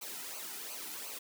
white noise with flanger, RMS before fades -43 dBFS, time 0.01-1.19 s, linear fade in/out 10 ms, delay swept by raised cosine 0.55 to 1.85 ms, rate 2.8 Hz, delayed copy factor -0.7, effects high-pass 200 Hz 12 dB/octave

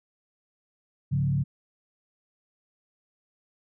sine tone with frequency modulation, 138.59 Hz, C#3, in tune, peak -22 dBFS, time 1.11-1.44 s, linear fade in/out 20 ms, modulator 37.1 Hz, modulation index 0.79, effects none

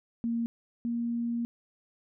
sine tone pair in turn, 232.5 / 235.2 Hz, A#3 / A#3, -4 / +16 cents, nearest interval unison, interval 20 cents, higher second, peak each -27 / -28 dBFS, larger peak first, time 0.24-0.46 / 0.85-1.45 s, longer second, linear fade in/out 0 ms, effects none

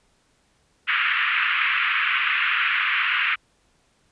white band-pass noise, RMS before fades -22 dBFS, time 0.87-3.36 s, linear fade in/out 20 ms, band 1200 to 2800 Hz, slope 48 dB/octave, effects pink hiss -64 dBFS RMS until 4.11 s + resampled to 22050 Hz

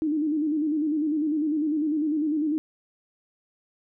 sine tone with vibrato, 304 Hz, D#4, 40 cents flat, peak -22 dBFS, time 0.02-2.58 s, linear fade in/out 0 ms, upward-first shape square, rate 10 Hz, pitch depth 67 cents each way, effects none

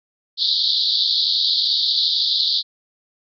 white band-pass noise, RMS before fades -19 dBFS, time 0.37-2.63 s, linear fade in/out 50 ms, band 3500 to 4700 Hz, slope 96 dB/octave, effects none

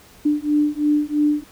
sine beating tone pair, 295.5 / 298.5 Hz, D4 / D4, +11 / +28 cents, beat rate 3 Hz, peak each -19 dBFS, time 0.25-1.44 s, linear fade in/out 10 ms, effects pink hiss -48 dBFS RMS until 1.51 s

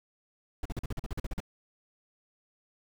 brown noise bursts, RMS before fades -33 dBFS, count 12, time 0.63-1.403 s, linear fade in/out 2 ms, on 25 ms, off 43 ms, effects none

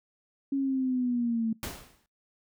sine linear sweep, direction down, 277.2 to 221.7 Hz, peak -25 dBFS, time 0.52-1.53 s, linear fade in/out 5 ms
pink noise with exponential decay, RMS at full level -33 dBFS, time 1.63-2.06 s, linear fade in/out 1 ms, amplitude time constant 92 ms
effects noise-tail reverb RT60 0.2 s tail -23 dB re dry

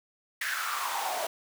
pink noise with high-pass filter sweep, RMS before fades -32 dBFS, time 0.41-1.27 s, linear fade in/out 5 ms, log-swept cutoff 1800 to 620 Hz, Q 5.3, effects none

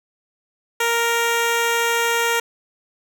10% pulse tone, 466.2 Hz, A#4, in tune, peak -9 dBFS, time 0.8-2.4 s, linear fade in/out 5 ms, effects none

